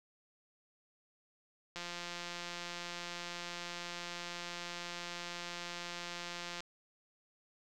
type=click train; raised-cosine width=0.2 ms; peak=-25 dBFS; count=844; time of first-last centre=1.76-6.605 s; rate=174 Hz; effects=none